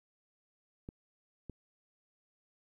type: clicks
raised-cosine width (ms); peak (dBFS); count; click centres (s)
3; -30; 2; 0.889 / 1.497
effects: 12-bit